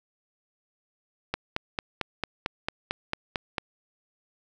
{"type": "click train", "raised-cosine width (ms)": 0.3, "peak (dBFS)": -11, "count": 11, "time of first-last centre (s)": [1.34, 3.582], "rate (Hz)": 4.46, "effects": []}